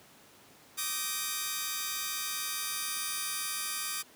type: chord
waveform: 5% pulse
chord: Eb major seventh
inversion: third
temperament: just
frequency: 1166.7 / 1244.5 / 1555.6 / 1866.8 Hz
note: D6 / Eb6 / G6 / Bb6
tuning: -12 / 0 / -14 / +2 cents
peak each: -26 / -26 / -29 / -30 dBFS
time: 0.77-4.03 s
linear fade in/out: 20 ms
effects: pink hiss -57 dBFS RMS until 4.15 s + high-pass 150 Hz 12 dB/octave